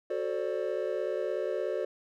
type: chord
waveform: triangle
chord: D dominant seventh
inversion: first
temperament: equal with one note detuned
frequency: 370 / 440 / 530.6 / 587.3 Hz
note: F#4 / A4 / C5 / D5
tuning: 0 / 0 / +24 / 0 cents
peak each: -33 dBFS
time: 0.1-1.85 s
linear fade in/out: 5 ms
effects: none